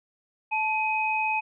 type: tone pair together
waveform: sine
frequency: 873.1 / 2517 Hz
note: A5 / D#7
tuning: -14 / +19 cents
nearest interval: octave + tritone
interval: 1833 cents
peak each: -26 dBFS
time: 0.51-1.41 s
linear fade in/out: 20 ms
effects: none